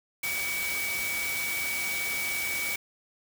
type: tone in noise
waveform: sine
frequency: 2270 Hz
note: C#7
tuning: 41 cents sharp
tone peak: -30 dBFS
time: 0.23-2.76 s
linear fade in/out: 5 ms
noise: white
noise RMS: -34 dBFS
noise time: 0.23-2.76 s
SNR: +1 dB
effects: none

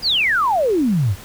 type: exponential sweep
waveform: sine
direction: down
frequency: 5100 to 84.3 Hz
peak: -14 dBFS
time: 0.02-1.16 s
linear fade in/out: 50 ms
effects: pink hiss -39 dBFS RMS until 1.24 s

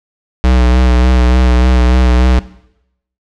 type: tone with vibrato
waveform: square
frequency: 62.2 Hz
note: B1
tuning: 13 cents sharp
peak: -7 dBFS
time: 0.44-2.39 s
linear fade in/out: 0 ms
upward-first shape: sine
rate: 3.4 Hz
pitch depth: 31 cents each way
effects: noise-tail reverb RT60 0.8 s tail -18 dB re dry + low-pass 5000 Hz 12 dB/octave

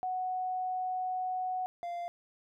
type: tone pair in turn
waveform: sine / triangle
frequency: 740 / 694.4 Hz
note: F#5 / F5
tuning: 0 / -10 cents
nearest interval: minor second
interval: 110 cents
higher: first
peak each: -31 / -33 dBFS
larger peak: first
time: 0.03-1.66 / 1.83-2.08 s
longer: first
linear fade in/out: 0 ms
effects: none

